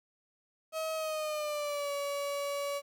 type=tone with pitch glide; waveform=35% pulse; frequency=637 to 567.5 Hz; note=D#5 to C#5; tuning=+41 to +41 cents; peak=-31 dBFS; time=0.72-2.82 s; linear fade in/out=50 ms; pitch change=-200 cents; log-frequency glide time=0.95-1.92 s; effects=11-bit